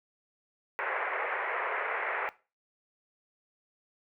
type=band-pass noise; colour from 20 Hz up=white; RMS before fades=-33 dBFS; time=0.79-2.29 s; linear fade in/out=0 ms; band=410 to 2200 Hz; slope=48 dB/octave; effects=noise-tail reverb RT60 0.3 s tail -18 dB re dry